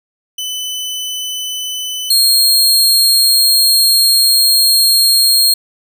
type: tone pair in turn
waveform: sawtooth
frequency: 3009 / 4243 Hz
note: F#7 / C8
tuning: +28 / +23 cents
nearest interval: tritone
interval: 595 cents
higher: second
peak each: -16 / -5 dBFS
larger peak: second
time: 0.38-2.1 / 2.1-5.54 s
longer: second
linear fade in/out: 5 ms
effects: none